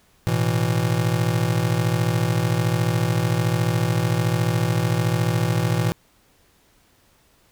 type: chord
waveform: square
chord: A suspended second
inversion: none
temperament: just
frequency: 110 / 123.75 / 165 Hz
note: A2 / B2 / E3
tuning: 0 / +4 / +2 cents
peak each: -24 dBFS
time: 0.27-5.92 s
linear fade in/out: 0 ms
effects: pink hiss -59 dBFS RMS until 7.51 s